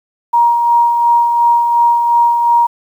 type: tone with tremolo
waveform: sine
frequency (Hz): 944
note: A#5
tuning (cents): +22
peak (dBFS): -6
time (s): 0.33-2.67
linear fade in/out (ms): 10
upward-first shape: sine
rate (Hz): 2.8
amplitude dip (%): 40
effects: 7-bit